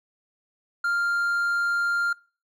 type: tone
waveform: triangle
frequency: 1396.9 Hz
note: F6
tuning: in tune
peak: -20 dBFS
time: 0.84-2.13 s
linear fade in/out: 5 ms
effects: noise-tail reverb RT60 0.4 s tail -24 dB re dry